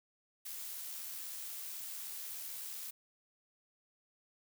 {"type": "noise with amplitude modulation", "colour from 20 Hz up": "blue", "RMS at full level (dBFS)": -43, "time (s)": [0.45, 2.91], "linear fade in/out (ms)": 10, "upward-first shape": "sine", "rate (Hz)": 76.1, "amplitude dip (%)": 25, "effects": []}